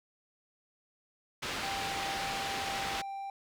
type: low-pass noise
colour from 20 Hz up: white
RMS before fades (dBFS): -37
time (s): 1.42-3.02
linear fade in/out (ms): 10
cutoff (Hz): 3500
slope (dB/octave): 12
type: tone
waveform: triangle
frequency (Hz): 787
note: G5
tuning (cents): +7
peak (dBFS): -35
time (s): 1.63-3.3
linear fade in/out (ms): 2
effects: none